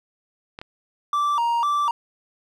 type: clicks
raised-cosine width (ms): 0.3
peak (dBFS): -19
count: 2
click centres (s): 0.589 / 0.615
type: tone with vibrato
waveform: triangle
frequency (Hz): 1046.5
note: C6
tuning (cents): 0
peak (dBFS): -17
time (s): 1.13-1.91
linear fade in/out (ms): 2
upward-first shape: square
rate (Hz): 2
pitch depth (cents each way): 190
effects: none